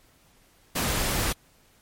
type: noise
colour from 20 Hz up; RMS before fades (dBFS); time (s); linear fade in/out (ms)
pink; -26; 0.75-1.33; 10
effects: pink hiss -60 dBFS RMS until 1.81 s + MP3 64 kbps